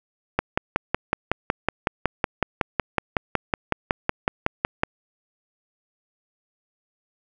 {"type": "click train", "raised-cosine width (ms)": 0.5, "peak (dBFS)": -4, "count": 25, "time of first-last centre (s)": [0.39, 4.834], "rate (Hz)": 5.4, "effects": []}